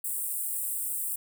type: high-pass noise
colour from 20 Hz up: pink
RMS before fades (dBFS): -32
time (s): 0.04-1.16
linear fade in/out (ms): 5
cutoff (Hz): 8000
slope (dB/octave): 96
effects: none